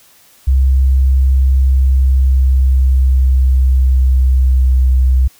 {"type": "tone with pitch glide", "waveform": "sine", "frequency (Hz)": [66, 64.2], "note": ["C2", "C2"], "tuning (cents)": [16, -32], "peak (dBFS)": -7, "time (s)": [0.47, 5.28], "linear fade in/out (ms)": 10, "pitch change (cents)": -48, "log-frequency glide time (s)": [1.57, 4.89], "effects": ["white hiss -47 dBFS RMS until 5.39 s"]}